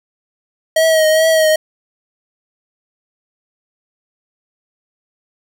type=tone with vibrato; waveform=square; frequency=635 Hz; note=D#5; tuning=35 cents sharp; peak=-10 dBFS; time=0.76-1.56 s; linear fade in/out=5 ms; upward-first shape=triangle; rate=2.4 Hz; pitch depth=40 cents each way; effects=none